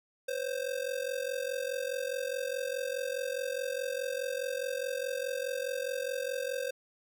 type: ring-modulated tone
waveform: square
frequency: 523.3 Hz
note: C5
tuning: in tune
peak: -30 dBFS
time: 0.28-6.71 s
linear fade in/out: 5 ms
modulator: 22.4 Hz
effects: none